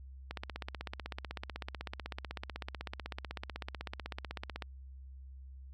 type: click train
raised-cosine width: 0.3 ms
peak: -23 dBFS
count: 70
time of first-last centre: 0.31-4.622 s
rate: 16 Hz
effects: added 66 Hz sine -47 dBFS peak until 5.73 s